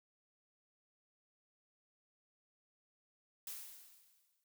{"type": "noise with exponential decay", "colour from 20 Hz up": "blue", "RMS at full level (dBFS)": -44, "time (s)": [3.47, 4.44], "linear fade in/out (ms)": 2, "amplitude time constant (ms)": 210, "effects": []}